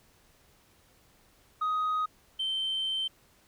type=tone pair in turn; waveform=sine; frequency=1253 / 3107 Hz; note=D#6 / G7; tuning=+12 / -16 cents; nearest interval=octave + major third; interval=1572 cents; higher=second; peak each=-24 / -27 dBFS; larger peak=first; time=1.61-2.06 / 2.39-3.08 s; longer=second; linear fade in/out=10 ms; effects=tanh soft clip ceiling -25 dBFS + pink hiss -63 dBFS RMS until 3.47 s